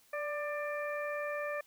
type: harmonic tone with a mistuned harmonic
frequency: 594 Hz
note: D5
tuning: 20 cents sharp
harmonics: 1 / 2 / 3 / 4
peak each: -36 / -42 / -41 / -45 dBFS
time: 0.13-1.61 s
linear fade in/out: 5 ms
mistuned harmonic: 1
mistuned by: -25 cents
effects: white hiss -65 dBFS RMS until 1.66 s